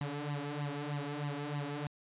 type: tone with flanger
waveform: sawtooth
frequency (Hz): 145.2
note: D3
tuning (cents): -19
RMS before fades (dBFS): -38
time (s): 0.01-1.87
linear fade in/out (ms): 0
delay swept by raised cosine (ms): 1 to 4.6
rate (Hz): 3.2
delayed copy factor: +0.8
effects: resampled to 8000 Hz